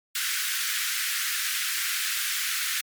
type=high-pass noise; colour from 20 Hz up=pink; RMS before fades=-28 dBFS; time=0.15-2.81 s; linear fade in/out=5 ms; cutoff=1400 Hz; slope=48 dB/octave; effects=MP3 96 kbps